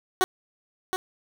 15% pulse tone with echo, 372.7 Hz, F#4, 13 cents sharp, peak -12 dBFS, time 0.21-0.24 s, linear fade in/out 0 ms, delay 720 ms, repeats 1, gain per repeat -7 dB, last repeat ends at 0.96 s, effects none

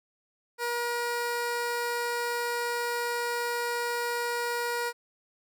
15% pulse tone, 477.3 Hz, A#4, 41 cents sharp, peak -22 dBFS, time 0.58-4.93 s, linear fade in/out 50 ms, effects none

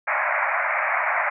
white band-pass noise, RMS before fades -23 dBFS, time 0.07-1.3 s, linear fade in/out 10 ms, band 580 to 2300 Hz, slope 96 dB/octave, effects none

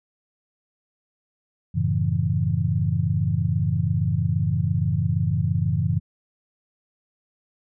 sine chord, F# minor seventh, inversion none, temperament equal, 92.5 / 110 / 138.59 / 164.81 Hz, F#2 / A2 / C#3 / E3, 0 / 0 / 0 / 0 cents, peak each -25 dBFS, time 1.74-6 s, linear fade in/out 20 ms, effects none

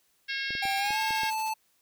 harmonic tone, 543 Hz, C#5, 36 cents flat, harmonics 3 / 4 / 5 / 6 / 7 / 8 / 9 / 10, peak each -34 / -36 / -38 / -40 / -41 / -42 / -43 / -44 dBFS, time 0.28-1.31 s, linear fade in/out 20 ms
clicks, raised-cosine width 2 ms, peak -29 dBFS, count 6, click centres 0.506 / 0.552 / 0.654 / 0.906 / 1.107 / 1.234 s
square tone with pitch glide, 785 to 876.1 Hz, G5 to A5, +2 to -8 cents, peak -29 dBFS, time 0.62-1.54 s, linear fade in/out 10 ms, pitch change +190 cents, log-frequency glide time 0.78-0.99 s
white noise with tremolo, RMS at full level -45 dBFS, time 0.69-1.51 s, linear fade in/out 20 ms, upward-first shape triangle, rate 13 Hz, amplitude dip 100%
effects white hiss -69 dBFS RMS until 1.81 s

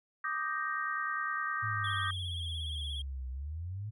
sine chord, Eb major seventh, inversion third, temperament equal, 1174.7 / 1244.5 / 1568 / 1864.7 Hz, D6 / Eb6 / G6 / Bb6, 0 / 0 / 0 / 0 cents, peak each -38 / -37 / -37 / -38 dBFS, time 0.24-2.11 s, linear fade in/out 5 ms
sine exponential two-way sweep, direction down then up, 110 to 63.1 to 110 Hz, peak -36 dBFS, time 1.62-3.91 s, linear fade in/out 20 ms, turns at 3.3 s
triangle tone with vibrato, 3300 Hz, G#7, 12 cents flat, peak -37 dBFS, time 1.84-3.02 s, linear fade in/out 5 ms, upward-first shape sine, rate 17 Hz, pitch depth 63 cents each way
effects none

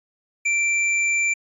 square tone, 2349 Hz, D7, in tune, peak -19 dBFS, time 0.45-1.34 s, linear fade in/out 10 ms, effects resampled to 24000 Hz

